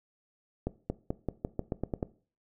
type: accelerating click train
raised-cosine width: 2 ms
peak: -17 dBFS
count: 10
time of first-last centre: 0.67-2.028 s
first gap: 230 ms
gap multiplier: 0.89
effects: noise-tail reverb RT60 0.4 s tail -18 dB re dry